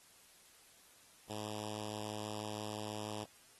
5% pulse tone with notch filter, 106.2 Hz, G#2, 39 cents sharp, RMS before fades -43 dBFS, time 1.29-3.25 s, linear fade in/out 20 ms, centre 1400 Hz, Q 1.1, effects white hiss -63 dBFS RMS until 3.59 s + AAC 32 kbps

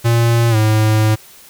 square tone with pitch glide, 116.9 to 108.44 Hz, A#2 to A2, +5 to -25 cents, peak -11 dBFS, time 0.04-1.16 s, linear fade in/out 20 ms, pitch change -130 cents, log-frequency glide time 0.5-0.56 s, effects white hiss -42 dBFS RMS until 1.49 s

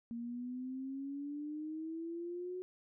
sine exponential sweep, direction up, 231.8 to 369.1 Hz, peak -39 dBFS, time 0.11-2.62 s, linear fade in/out 0 ms, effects none

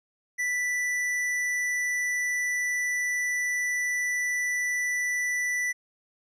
sine tone with hard clipping, 1975.5 Hz, B6, in tune, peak -27 dBFS, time 0.38-5.73 s, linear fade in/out 20 ms, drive 10 dB, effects none

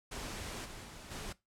pink noise with level steps, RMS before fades -42 / -48 / -50 / -43 dBFS, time 0.11-1.33 s, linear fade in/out 10 ms, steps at 0.64 / 0.83 / 1.1 s, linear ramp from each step 20 ms, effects noise-tail reverb RT60 0.2 s tail -19 dB re dry + low-pass 10000 Hz 12 dB/octave

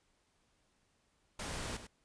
pink noise with echo, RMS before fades -41 dBFS, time 1.39-1.77 s, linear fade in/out 5 ms, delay 100 ms, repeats 1, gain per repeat -10 dB, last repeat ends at 1.87 s, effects pink hiss -75 dBFS RMS until 2.04 s + resampled to 22050 Hz

